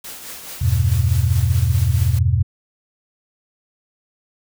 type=noise with tremolo; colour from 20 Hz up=white; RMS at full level=-32 dBFS; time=0.04-2.19 s; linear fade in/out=5 ms; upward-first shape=triangle; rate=4.7 Hz; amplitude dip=50%
type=chord; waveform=sine; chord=E minor; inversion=none; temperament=equal; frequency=82.41 / 98 / 123.47 Hz; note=E2 / G2 / B2; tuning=0 / 0 / 0 cents; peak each=-18 dBFS; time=0.61-2.43 s; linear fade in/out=10 ms
effects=none